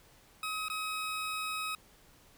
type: tone with dropouts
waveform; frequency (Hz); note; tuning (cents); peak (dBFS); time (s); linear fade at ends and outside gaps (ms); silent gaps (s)
20% pulse; 1270; D#6; +35; -29; 0.43-1.75; 2; 0.684-0.699
effects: pink hiss -61 dBFS RMS until 2.37 s